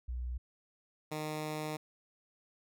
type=tone pair in turn; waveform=sine / 10% pulse; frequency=61.3 / 153.75 Hz; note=B1 / D#3; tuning=-12 / -20 cents; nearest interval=octave + major third; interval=1592 cents; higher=second; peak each=-35 / -28 dBFS; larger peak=second; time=0.08-0.38 / 1.11-1.77 s; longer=second; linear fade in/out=10 ms; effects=none